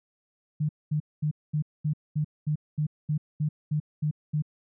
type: tone bursts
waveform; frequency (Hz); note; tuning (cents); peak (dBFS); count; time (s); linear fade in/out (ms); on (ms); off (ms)
sine; 151.2; D#3; -49; -23; 13; 0.6-4.423; 10; 91; 220
effects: none